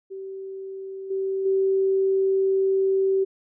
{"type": "tone with level steps", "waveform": "sine", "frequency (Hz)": 385.5, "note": "G4", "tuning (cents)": -29, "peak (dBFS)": [-32, -23, -18], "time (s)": [0.1, 3.25], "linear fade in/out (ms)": 20, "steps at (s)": [1.1, 1.45], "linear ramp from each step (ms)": 10, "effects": []}